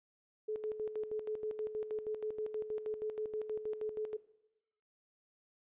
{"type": "tone with tremolo", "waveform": "sine", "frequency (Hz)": 430, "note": "A4", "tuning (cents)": -40, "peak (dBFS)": -34, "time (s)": [0.48, 4.17], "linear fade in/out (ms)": 10, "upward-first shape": "square", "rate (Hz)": 6.3, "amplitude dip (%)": 70, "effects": ["noise-tail reverb RT60 0.9 s tail -18 dB re dry", "resampled to 8000 Hz"]}